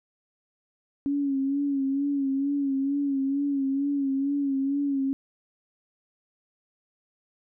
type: tone with vibrato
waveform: sine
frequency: 277.2 Hz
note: C#4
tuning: in tune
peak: -23 dBFS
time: 1.06-5.13 s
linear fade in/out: 0 ms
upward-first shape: sine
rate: 2.2 Hz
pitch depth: 51 cents each way
effects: none